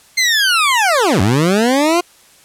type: linear two-way sweep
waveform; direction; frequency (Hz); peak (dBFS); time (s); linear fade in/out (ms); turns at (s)
20% pulse; down then up; 2115 to 88 to 357.8; -6; 0.17-2.01; 10; 1.21
effects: white hiss -47 dBFS RMS until 2.44 s + low-pass 11000 Hz 12 dB/octave